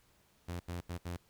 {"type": "tone bursts at uneven times", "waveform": "sawtooth", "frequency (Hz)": 87.31, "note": "F2", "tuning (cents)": 0, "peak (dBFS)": -34, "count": 4, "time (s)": [[0.48, 0.6], [0.68, 0.81], [0.89, 0.98], [1.05, 1.17]], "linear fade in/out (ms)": 10, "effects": ["pink hiss -69 dBFS RMS until 1.29 s"]}